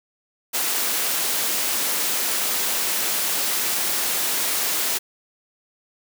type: high-pass noise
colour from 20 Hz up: white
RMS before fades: -23 dBFS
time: 0.53-4.99 s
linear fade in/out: 20 ms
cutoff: 230 Hz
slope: 12 dB/octave
effects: none

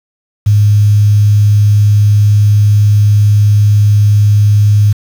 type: tone with quantisation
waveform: sine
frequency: 103.83 Hz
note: G#2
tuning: in tune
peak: -4 dBFS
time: 0.46-4.93 s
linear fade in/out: 10 ms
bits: 5
effects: none

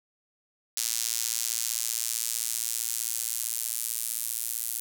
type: tone with high-pass filter sweep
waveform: sawtooth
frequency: 115.4 Hz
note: A#2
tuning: 17 cents flat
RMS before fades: -31 dBFS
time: 0.77-4.8 s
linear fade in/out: 0 ms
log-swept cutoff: 6200 to 10000 Hz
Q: 1.2
effects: none

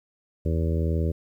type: harmonic tone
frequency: 81.3 Hz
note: E2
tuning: 23 cents flat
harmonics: 1 / 2 / 3 / 4 / 5 / 6 / 7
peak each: -23 / -29 / -35 / -34 / -34 / -36 / -38 dBFS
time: 0.45-1.12 s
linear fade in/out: 10 ms
effects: 10-bit

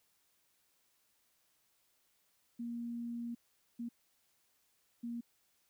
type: tone bursts at uneven times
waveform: sine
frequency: 235.9 Hz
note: A#3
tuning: 21 cents sharp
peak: -38 dBFS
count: 3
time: 2.59-3.35 / 3.79-3.89 / 5.03-5.21 s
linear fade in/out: 10 ms
effects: white hiss -75 dBFS RMS until 5.69 s

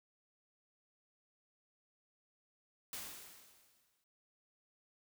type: noise with exponential decay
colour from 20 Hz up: white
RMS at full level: -43 dBFS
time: 2.93-4.04 s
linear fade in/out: 1 ms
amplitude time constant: 240 ms
effects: noise-tail reverb RT60 0.2 s tail -23 dB re dry

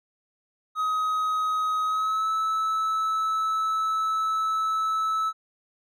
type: tone with pitch glide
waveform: triangle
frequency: 1263 to 1305.3 Hz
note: D#6 to E6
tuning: +26 to -17 cents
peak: -21 dBFS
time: 0.75-5.33 s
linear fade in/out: 50 ms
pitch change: +57 cents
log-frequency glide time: 1.85-2.29 s
effects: none

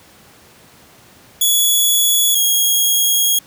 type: tone pair in turn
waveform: 10% pulse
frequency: 3394 / 3290 Hz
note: G#7 / G#7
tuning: +37 / -17 cents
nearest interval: minor second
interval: 54 cents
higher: first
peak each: -4 dBFS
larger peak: neither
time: 1.41-2.35 / 2.35-3.39 s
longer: second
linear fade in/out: 5 ms
effects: pink hiss -46 dBFS RMS until 3.46 s + high-pass 80 Hz 12 dB/octave

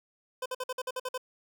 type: tone bursts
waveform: 25% pulse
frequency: 510 Hz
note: C5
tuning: 44 cents flat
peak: -28 dBFS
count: 9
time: 0.42-1.178 s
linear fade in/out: 5 ms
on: 38 ms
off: 52 ms
effects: none

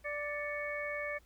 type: harmonic tone with a mistuned harmonic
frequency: 587.3 Hz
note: D5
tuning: in tune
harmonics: 1 / 2 / 3 / 4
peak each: -39 / -46 / -41 / -40 dBFS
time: 0.04-1.19 s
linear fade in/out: 20 ms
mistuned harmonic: 4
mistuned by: -94 cents
effects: added 60 Hz sine -61 dBFS peak until 1.25 s + pink hiss -68 dBFS RMS until 1.25 s

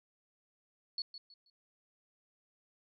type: tone with echo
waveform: sine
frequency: 4400 Hz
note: C#8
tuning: 14 cents flat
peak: -34 dBFS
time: 0.98-1.02 s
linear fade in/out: 2 ms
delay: 160 ms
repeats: 3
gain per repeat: -11 dB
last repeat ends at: 1.5 s
effects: none

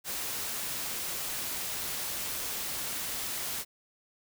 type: noise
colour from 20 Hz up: white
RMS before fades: -35 dBFS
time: 0.04-3.65 s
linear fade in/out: 50 ms
effects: none

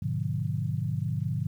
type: chord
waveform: sine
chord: G# diminished seventh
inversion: none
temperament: just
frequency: 103.83 / 124.59 / 149.51 / 179.41 Hz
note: G#2 / B2 / D3 / F3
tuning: 0 / +16 / +31 / +47 cents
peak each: -32 / -32 / -31 / -36 dBFS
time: 0.02-1.47 s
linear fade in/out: 5 ms
effects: 10-bit

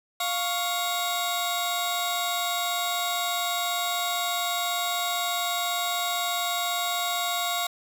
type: tone cluster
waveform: sawtooth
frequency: 701 / 1114 / 3775 Hz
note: F5 / C#6 / A#7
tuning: +6 / +8 / +21 cents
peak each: -25 / -28 / -27 dBFS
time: 0.2-7.67 s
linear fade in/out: 5 ms
effects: 9-bit

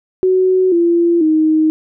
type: tone with pitch steps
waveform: sine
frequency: 372.4 / 341.5 / 313.1 Hz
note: F#4 / F4 / D#4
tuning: +11 / -39 / +11 cents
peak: -9 dBFS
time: 0.23-1.7 s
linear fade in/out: 0 ms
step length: 490 ms
effects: none

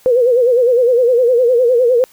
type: tone with vibrato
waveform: sine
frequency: 489.7 Hz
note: B4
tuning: 15 cents flat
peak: -8 dBFS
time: 0.06-2.04 s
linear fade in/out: 0 ms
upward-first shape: sine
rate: 9.8 Hz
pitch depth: 100 cents each way
effects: white hiss -48 dBFS RMS until 2.12 s

